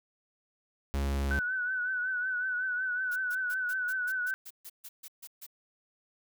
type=tone; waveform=45% pulse; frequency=69.3 Hz; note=C#2; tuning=in tune; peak=-28 dBFS; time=0.94-1.39 s; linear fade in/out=0 ms
type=tone with vibrato; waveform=sine; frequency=1497 Hz; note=F#6; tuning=20 cents sharp; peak=-29 dBFS; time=1.31-4.34 s; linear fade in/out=0 ms; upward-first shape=triangle; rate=5.4 Hz; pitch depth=60 cents each way
type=noise bursts; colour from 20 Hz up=blue; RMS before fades=-45 dBFS; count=13; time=3.11-5.466 s; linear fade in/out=10 ms; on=52 ms; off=140 ms
effects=none